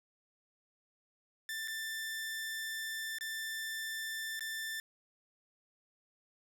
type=tone with dropouts; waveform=sawtooth; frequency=1775 Hz; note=A6; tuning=15 cents sharp; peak=-34 dBFS; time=1.49-4.8 s; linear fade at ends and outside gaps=1 ms; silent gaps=1.676-1.681 / 3.185-3.209 / 4.394-4.407 s; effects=none